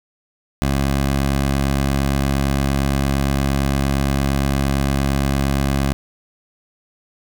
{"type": "tone", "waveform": "15% pulse", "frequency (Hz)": 68.7, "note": "C#2", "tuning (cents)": -15, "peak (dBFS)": -10, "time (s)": [0.62, 5.93], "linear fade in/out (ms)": 0, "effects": []}